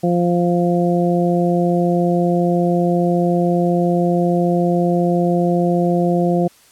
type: harmonic tone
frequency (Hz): 174.61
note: F3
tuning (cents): 0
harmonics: 1 / 2 / 3 / 4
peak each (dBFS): -16 / -19 / -21 / -22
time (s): 0.03-6.48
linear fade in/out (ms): 10
effects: white hiss -50 dBFS RMS until 6.71 s + low-pass 12000 Hz 12 dB/octave